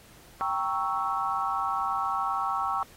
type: chord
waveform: sine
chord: G diminished seventh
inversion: none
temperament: equal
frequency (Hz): 784 / 932.3 / 1108.7 / 1318.5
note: G5 / Bb5 / Db6 / Fb6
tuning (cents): 0 / 0 / 0 / 0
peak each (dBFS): -31 / -34 / -30 / -31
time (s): 0.41-2.83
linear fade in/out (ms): 0
effects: pink hiss -54 dBFS RMS until 2.96 s + AAC 48 kbps